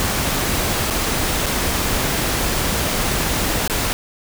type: noise with dropouts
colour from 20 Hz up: pink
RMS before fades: -20 dBFS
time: 0-3.93 s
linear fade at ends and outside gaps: 0 ms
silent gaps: 0.901-0.907 / 1.46-1.465 / 3.677-3.698 s
effects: none